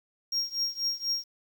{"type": "tone with tremolo", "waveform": "triangle", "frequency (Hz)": 5580, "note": "F8", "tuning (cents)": -2, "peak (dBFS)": -23, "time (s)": [0.32, 1.24], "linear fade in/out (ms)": 5, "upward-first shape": "triangle", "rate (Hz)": 4.1, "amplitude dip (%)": 95, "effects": ["9-bit"]}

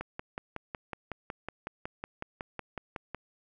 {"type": "click train", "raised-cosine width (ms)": 0.5, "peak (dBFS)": -21, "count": 18, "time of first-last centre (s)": [0.01, 3.147], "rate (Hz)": 5.42, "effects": []}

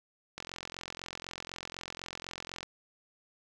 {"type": "click train", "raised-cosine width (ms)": 0.2, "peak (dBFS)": -22, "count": 100, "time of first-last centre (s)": [0.38, 2.63], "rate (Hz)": 44, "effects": []}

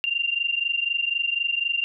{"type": "tone pair together", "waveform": "sine", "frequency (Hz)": [2770, 2794], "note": ["F7", "F7"], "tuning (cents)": [-15, 0], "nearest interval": "unison", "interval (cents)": 15, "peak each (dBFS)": [-25, -25], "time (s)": [0.04, 1.84], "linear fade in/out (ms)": 0, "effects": []}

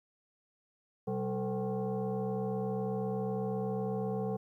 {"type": "tone with frequency modulation", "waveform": "sine", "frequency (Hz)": 125, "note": "B2", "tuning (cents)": 21, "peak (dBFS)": -31, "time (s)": [1.07, 4.37], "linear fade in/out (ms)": 10, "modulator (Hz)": 318, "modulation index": 1.7, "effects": ["12-bit"]}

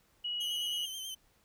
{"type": "tone", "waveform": "sine", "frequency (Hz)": 2914, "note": "F#7", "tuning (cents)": -27, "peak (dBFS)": -33, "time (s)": [0.24, 0.86], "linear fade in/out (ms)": 10}
{"type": "tone with vibrato", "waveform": "sawtooth", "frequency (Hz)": 3116, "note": "G7", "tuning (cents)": -11, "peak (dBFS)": -36, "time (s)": [0.4, 1.15], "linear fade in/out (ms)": 10, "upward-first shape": "sine", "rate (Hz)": 9.3, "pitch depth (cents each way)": 39}
{"effects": ["pink hiss -69 dBFS RMS until 1.44 s"]}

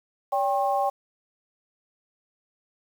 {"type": "tone cluster", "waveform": "sine", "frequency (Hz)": [569, 793, 1078], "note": ["C#5", "G5", "C#6"], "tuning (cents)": [45, 20, -49], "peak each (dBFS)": [-27, -23, -30], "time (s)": [0.32, 0.9], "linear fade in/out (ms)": 10, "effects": ["8-bit"]}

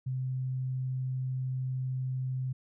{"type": "tone", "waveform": "sine", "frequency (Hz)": 129.5, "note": "C3", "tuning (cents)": -17, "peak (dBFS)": -30, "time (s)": [0.06, 2.53], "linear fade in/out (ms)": 10, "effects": []}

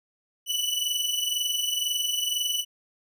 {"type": "tone pair together", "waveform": "sawtooth", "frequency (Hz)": [2955, 2977], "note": ["F#7", "F#7"], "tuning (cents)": [-3, 10], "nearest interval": "unison", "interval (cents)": 13, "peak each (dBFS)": [-26, -24], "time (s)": [0.46, 2.65], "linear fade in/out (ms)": 50, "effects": []}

